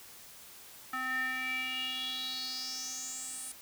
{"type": "tone with band-pass filter sweep", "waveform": "square", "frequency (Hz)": 258.3, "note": "C4", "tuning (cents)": -22, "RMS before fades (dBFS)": -37, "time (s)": [0.93, 3.52], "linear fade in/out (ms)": 5, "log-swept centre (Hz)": [1500, 9600], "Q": 6.7, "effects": ["white hiss -52 dBFS RMS until 3.61 s"]}